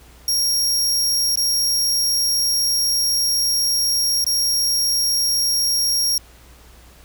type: tone with dropouts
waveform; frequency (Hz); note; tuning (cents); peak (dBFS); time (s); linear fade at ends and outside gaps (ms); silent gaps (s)
sawtooth; 5588; F8; 0; -14; 0.28-6.18; 2; 1.357-1.373 / 4.243-4.265
effects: added 60 Hz sine -46 dBFS peak until 7.04 s + pink hiss -49 dBFS RMS until 7.04 s